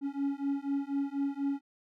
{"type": "beating tone pair", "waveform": "triangle", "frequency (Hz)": [277.2, 281.3], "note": ["C#4", "C#4"], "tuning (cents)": [0, 26], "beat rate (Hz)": 4.1, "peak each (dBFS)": -31, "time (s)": [0.01, 1.61], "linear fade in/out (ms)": 50, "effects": []}